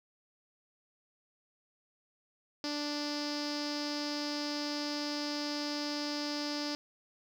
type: tone with low-pass filter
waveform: sawtooth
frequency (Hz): 293.7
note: D4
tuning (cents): 0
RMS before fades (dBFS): -36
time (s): 2.64-6.75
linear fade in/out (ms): 0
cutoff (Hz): 5000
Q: 8.6
effects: 10-bit